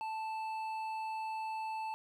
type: tone with hard clipping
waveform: triangle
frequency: 880 Hz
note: A5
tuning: in tune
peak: -38 dBFS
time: 0.01-1.94 s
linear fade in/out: 0 ms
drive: 11 dB
effects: none